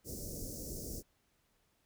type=band-stop noise; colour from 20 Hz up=pink; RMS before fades=-43 dBFS; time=0.04-1.03 s; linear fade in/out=50 ms; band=570 to 5200 Hz; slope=48 dB/octave; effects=pink hiss -75 dBFS RMS until 1.85 s